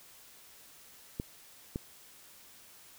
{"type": "clicks", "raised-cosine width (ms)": 3, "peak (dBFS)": -21, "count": 2, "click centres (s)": [1.199, 1.759], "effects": ["white hiss -56 dBFS RMS until 2.98 s"]}